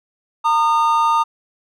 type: tone pair together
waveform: triangle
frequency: 915.5 / 1222 Hz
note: A#5 / D#6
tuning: -32 / -32 cents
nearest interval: perfect fourth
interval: 500 cents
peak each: -14 dBFS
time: 0.44-1.24 s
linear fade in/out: 20 ms
effects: none